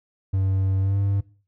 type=tone with pitch glide; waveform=triangle; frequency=95.9 to 99.22 Hz; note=G2 to G2; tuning=-37 to +21 cents; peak=-17 dBFS; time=0.33-1.21 s; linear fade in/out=10 ms; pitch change=+58 cents; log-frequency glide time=0.8-0.97 s; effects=noise-tail reverb RT60 0.4 s tail -20 dB re dry